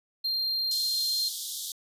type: tone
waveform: triangle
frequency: 4188 Hz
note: C8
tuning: 1 cent sharp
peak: -25 dBFS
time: 0.24-1.29 s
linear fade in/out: 10 ms
type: high-pass noise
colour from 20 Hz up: pink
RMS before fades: -35 dBFS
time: 0.71-1.72 s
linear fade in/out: 2 ms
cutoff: 3300 Hz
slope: 96 dB/octave
effects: resampled to 32000 Hz